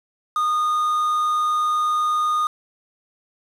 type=tone with quantisation; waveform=triangle; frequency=1228 Hz; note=D#6; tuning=23 cents flat; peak=-16 dBFS; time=0.36-2.47 s; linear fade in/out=2 ms; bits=6; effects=low-pass 12000 Hz 12 dB/octave